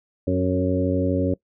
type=harmonic tone with a mistuned harmonic; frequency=92 Hz; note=F#2; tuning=9 cents flat; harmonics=1 / 2 / 3 / 4 / 5 / 6; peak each=-25 / -27 / -23 / -29 / -28 / -26 dBFS; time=0.27-1.34 s; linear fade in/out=5 ms; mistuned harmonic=4; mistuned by=+22 cents; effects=noise-tail reverb RT60 0.1 s tail -22 dB re dry